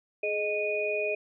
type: tone cluster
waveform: sine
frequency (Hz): 421.6 / 620 / 2469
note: G#4 / D#5 / D#7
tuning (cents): +26 / -6 / -14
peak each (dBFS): -31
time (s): 0.23-1.15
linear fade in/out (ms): 5
effects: none